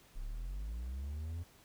triangle linear sweep, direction up, 30.08 to 87.31 Hz, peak -36 dBFS, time 0.15-1.44 s, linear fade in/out 20 ms, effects pink hiss -63 dBFS RMS until 1.64 s

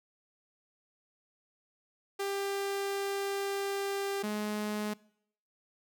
sawtooth tone pair in turn, 396.5 / 210.6 Hz, G4 / G#3, +20 / +24 cents, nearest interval major seventh, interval 1096 cents, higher first, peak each -28 dBFS, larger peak neither, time 2.19-4.23 / 4.23-4.94 s, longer first, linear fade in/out 10 ms, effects noise-tail reverb RT60 0.7 s tail -23 dB re dry

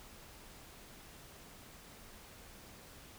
silence, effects pink hiss -55 dBFS RMS until 3.18 s

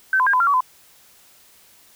sine tone with pitch steps, 1540 / 1017 / 1614 / 1009 / 1380 / 1135 / 1016 Hz, G6 / C6 / G#6 / B5 / F6 / C#6 / B5, -31 / -50 / -50 / +37 / -21 / +41 / +49 cents, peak -14 dBFS, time 0.13-0.606 s, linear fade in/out 2 ms, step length 68 ms, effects white hiss -52 dBFS RMS until 1.95 s

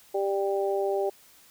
harmonic tone, 197 Hz, G3, 9 cents sharp, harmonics 2 / 3 / 4, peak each -26 / -30 / -32 dBFS, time 0.14-1.1 s, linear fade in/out 10 ms, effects white hiss -56 dBFS RMS until 1.5 s

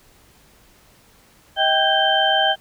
sine tone cluster, 634 / 782 / 1547 / 1614 / 3115 Hz, D#5 / G5 / G6 / G#6 / G7, +32 / -4 / -23 / -50 / -12 cents, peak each -22 / -19 / -27 / -23 / -19 dBFS, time 1.56-2.56 s, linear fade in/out 50 ms, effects pink hiss -53 dBFS RMS until 2.6 s

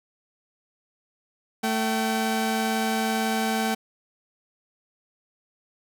sawtooth tone pair together, 222 / 768 Hz, A3 / G5, +16 / -36 cents, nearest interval octave + major sixth, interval 2148 cents, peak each -21 / -23 dBFS, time 1.63-3.75 s, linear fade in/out 10 ms, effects none

